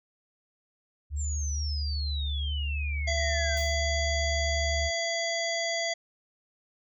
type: tone with pitch glide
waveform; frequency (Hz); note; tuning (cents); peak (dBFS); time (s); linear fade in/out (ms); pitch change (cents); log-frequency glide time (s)
sine; 73.42 to 72.24; D2 to D2; 0 to -28; -28; 1.1-4.91; 50; -28; 2-2.09
type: exponential sweep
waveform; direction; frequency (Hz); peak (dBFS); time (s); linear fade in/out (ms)
sine; down; 7570 to 1506; -35; 1.16-3.59; 50
type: harmonic tone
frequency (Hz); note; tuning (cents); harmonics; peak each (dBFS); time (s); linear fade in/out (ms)
672; E5; +33; 1 / 3 / 5 / 7 / 9 / 10; -31 / -32 / -37 / -36 / -43 / -38; 3.07-5.94; 10
type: noise with exponential decay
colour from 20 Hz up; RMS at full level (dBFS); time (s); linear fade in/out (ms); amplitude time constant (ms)
white; -43; 3.57-3.88; 1; 67
effects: none